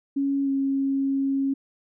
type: tone with pitch glide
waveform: sine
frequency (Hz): 277.2 to 272.8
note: C#4 to C#4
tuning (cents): 0 to -28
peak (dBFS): -21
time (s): 0.16-1.54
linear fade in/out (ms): 10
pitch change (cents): -28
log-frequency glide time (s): 0.44-0.49
effects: none